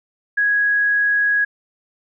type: tone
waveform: sine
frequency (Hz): 1661.2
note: G#6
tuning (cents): 0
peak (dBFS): -14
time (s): 0.37-1.45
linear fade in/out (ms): 10
effects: none